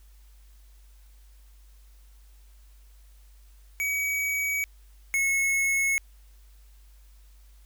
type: tone pair in turn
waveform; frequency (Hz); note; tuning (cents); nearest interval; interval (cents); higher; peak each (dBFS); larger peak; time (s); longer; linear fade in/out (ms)
square; 2267 / 2187; C#7 / C#7; +38 / -24; minor second; 62; first; -26 / -23; second; 3.8-4.64 / 5.14-5.98; neither; 0
effects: added 50 Hz sine -50 dBFS peak until 7.65 s + white hiss -64 dBFS RMS until 7.65 s